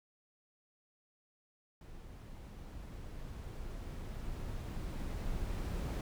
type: noise with level ramp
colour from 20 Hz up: brown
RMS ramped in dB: -50 to -36 dBFS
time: 1.81-6.01 s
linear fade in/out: 2 ms
effects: none